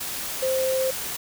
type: tone in noise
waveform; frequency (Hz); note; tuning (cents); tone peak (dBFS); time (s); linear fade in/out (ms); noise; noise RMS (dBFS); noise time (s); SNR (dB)
sine; 523.3; C5; 0; -21; 0.42-0.91; 10; white; -31; 0-1.17; +7
effects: none